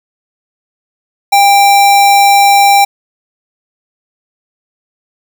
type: tone with sample-and-hold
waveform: sine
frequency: 802 Hz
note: G5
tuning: 39 cents sharp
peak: -3 dBFS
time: 1.32-2.85 s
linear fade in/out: 10 ms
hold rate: 3150 Hz
effects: none